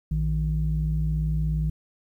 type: tone pair together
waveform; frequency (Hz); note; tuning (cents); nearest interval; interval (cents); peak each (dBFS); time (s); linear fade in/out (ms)
sine; 58.27 / 155.56; A#1 / D#3; 0 / 0; octave + perfect fourth; 1700; -24; 0.11-1.7; 5
effects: tanh soft clip ceiling -15 dBFS + 10-bit